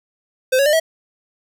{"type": "tone with pitch steps", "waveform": "square", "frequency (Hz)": [516, 556.2, 599.6, 646.4], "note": ["C5", "C#5", "D5", "E5"], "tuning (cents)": [-24, 6, 36, -34], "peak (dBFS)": -13, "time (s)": [0.52, 0.8], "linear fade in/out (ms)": 10, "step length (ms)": 70, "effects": []}